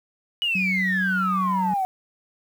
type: exponential sweep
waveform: sine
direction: down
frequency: 2951 to 737 Hz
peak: -20 dBFS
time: 0.42-1.85 s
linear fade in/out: 0 ms
type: tone with vibrato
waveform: sine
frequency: 187.6 Hz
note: F#3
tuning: 24 cents sharp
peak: -23 dBFS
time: 0.55-1.74 s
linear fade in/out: 5 ms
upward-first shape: triangle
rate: 20 Hz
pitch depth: 10 cents each way
effects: tanh soft clip ceiling -15 dBFS + 8-bit